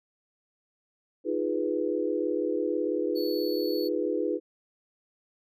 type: chord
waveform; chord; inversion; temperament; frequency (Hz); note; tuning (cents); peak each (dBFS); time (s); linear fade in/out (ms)
sine; F half-diminished seventh; third; equal; 311.1 / 349.2 / 415.3 / 493.9; Eb4 / F4 / Ab4 / Cb5; 0 / 0 / 0 / 0; -31; 1.24-4.4; 50
type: tone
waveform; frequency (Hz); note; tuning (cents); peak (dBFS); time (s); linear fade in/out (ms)
square; 4435; C#8; 0; -38; 3.15-3.89; 20
effects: none